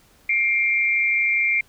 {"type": "tone pair together", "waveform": "sine", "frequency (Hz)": [2124, 2349], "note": ["C7", "D7"], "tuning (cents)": [25, 0], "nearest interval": "major second", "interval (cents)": 175, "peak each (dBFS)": -20, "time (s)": [0.29, 1.61], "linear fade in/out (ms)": 5, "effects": ["pink hiss -56 dBFS RMS until 1.68 s"]}